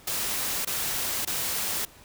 white noise bursts, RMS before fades -29 dBFS, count 3, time 0.07-1.852 s, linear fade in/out 5 ms, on 580 ms, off 21 ms, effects pink hiss -52 dBFS RMS until 2.04 s

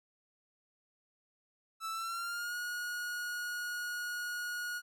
45% pulse tone with pitch glide, 1318.5 to 1446.2 Hz, E6 to F#6, 0 to -40 cents, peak -36 dBFS, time 1.8-4.82 s, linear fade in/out 50 ms, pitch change +160 cents, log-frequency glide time 1.9-2.55 s, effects none

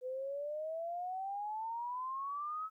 sine exponential sweep, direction up, 500 to 1300 Hz, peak -37 dBFS, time 0.01-2.7 s, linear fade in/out 50 ms, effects 13-bit

